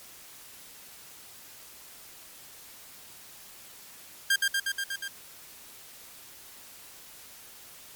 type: tone with echo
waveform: sawtooth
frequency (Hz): 1600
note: G6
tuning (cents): +35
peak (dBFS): -17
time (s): 4.3-4.36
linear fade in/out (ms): 5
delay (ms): 120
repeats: 6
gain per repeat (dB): -2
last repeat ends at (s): 5.08
effects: white hiss -49 dBFS RMS until 7.95 s + MP3 96 kbps